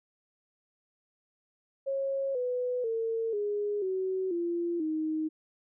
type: tone with pitch steps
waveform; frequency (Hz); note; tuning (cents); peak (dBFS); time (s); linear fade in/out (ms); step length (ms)
sine; 545 / 496.9 / 453 / 413 / 376.6 / 343.3 / 313; C#5 / B4 / A#4 / G#4 / F#4 / F4 / D#4; -29 / +11 / -50 / -10 / +31 / -30 / +10; -28; 1.86-5.29; 20; 490
effects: none

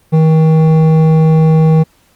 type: tone with hard clipping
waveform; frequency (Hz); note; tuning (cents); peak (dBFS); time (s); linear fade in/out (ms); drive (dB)
sine; 158.9; D#3; +37; -7; 0.12-1.84; 20; 10
effects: pink hiss -52 dBFS RMS until 2.15 s + Opus 32 kbps

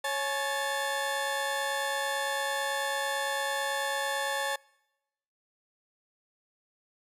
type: tone cluster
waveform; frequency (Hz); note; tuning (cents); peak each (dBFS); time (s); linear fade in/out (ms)
30% pulse; 552 / 847 / 1763; C#5 / G#5 / A6; -7 / +34 / +3; -31; 0.04-4.56; 5
effects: noise-tail reverb RT60 0.9 s tail -24 dB re dry + resampled to 32000 Hz

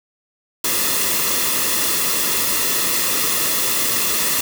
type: noise with comb filter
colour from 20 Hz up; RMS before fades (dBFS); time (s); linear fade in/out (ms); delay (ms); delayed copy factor
white; -19; 0.64-4.41; 5; 1.3; -0.6
effects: none

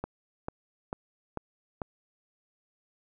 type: click train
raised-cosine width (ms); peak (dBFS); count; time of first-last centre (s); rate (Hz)
1; -19; 5; 0.04-1.818; 2.25
effects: none

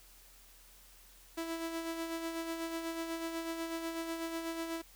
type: tone with tremolo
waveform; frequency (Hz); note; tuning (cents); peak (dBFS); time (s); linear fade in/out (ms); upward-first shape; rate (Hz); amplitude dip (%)
sawtooth; 329.6; E4; 0; -31; 1.37-4.82; 10; sine; 8.1; 45
effects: added 42 Hz sine -61 dBFS peak until 4.95 s + white hiss -60 dBFS RMS until 4.95 s

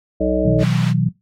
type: harmonic tone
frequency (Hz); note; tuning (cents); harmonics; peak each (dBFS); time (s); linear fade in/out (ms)
62.8; B1; +30; 1 / 3 / 5 / 7 / 9 / 10; -24 / -23 / -20 / -22 / -22 / -21; 0.2-0.64; 10
type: chord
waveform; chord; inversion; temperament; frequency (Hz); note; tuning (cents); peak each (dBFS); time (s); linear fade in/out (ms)
sine; B major; none; equal with one note detuned; 123.47 / 159.2 / 185; B2 / D#3 / F#3; 0 / +40 / 0; -18; 0.45-1.09; 5
type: band-pass noise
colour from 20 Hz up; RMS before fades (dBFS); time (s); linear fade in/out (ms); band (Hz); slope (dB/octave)
pink; -31; 0.58-0.94; 50; 950 to 4100; 12
effects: noise-tail reverb RT60 0.2 s tail -18 dB re dry + MP3 96 kbps

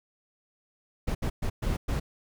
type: noise bursts at uneven times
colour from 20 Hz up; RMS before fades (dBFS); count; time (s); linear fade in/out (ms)
brown; -28; 5; 1.07-1.15 / 1.22-1.3 / 1.42-1.5 / 1.62-1.77 / 1.88-2; 10
effects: none

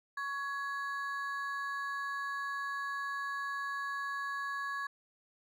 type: ring-modulated tone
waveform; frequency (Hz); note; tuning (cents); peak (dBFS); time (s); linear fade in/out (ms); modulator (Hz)
triangle; 1396; F6; -1; -30; 0.17-4.87; 5; 281
effects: none

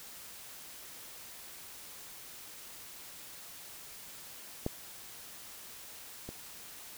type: clicks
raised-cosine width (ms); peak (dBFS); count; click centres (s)
2; -18 / -28; 2; 4.664 / 6.29
effects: white hiss -49 dBFS RMS until 6.97 s

